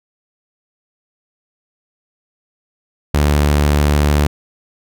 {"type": "tone", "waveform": "sawtooth", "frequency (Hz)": 73.42, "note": "D2", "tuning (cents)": 0, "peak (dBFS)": -7, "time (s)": [3.14, 4.27], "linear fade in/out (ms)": 5, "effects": []}